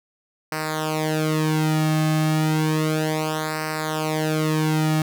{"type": "tone with flanger", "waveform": "sawtooth", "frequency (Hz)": 155.8, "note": "D#3", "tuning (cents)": 3, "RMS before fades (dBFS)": -22, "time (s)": [0.52, 5.02], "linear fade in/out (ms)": 2, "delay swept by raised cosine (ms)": [0.29, 2.09], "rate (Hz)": 0.32, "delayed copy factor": -0.85, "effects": []}